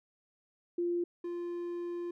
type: tone pair in turn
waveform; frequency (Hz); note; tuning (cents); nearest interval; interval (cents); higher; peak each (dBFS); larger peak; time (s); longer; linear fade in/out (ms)
sine / triangle; 347.6 / 347.6; F4 / F4; -8 / -8; unison; 0; neither; -29 / -33; first; 0.78-1.04 / 1.24-2.11; second; 5
effects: none